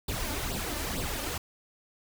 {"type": "noise with flanger", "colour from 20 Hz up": "pink", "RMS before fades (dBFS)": -33, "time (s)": [0.08, 1.38], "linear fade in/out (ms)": 5, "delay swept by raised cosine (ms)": [0.23, 3.43], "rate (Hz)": 2.2, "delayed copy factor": 0.7, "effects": []}